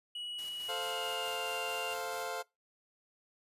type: tone with pitch glide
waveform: triangle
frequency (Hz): 2922 to 2790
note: F#7 to F7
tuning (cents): -22 to -2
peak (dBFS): -37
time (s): 0.15-1.94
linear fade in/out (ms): 5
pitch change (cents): -80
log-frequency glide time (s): 0.58-1.51
type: noise with tremolo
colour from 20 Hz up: white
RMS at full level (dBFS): -50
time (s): 0.38-2.29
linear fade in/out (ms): 10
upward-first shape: square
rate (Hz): 4.6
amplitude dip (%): 40
type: chord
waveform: 25% pulse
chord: F major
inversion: first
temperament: equal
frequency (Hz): 440 / 523.3 / 698.5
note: A4 / C5 / F5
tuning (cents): 0 / 0 / 0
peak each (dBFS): -38 / -38 / -36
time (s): 0.68-2.43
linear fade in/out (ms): 20
effects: noise-tail reverb RT60 0.2 s tail -22 dB re dry + resampled to 32000 Hz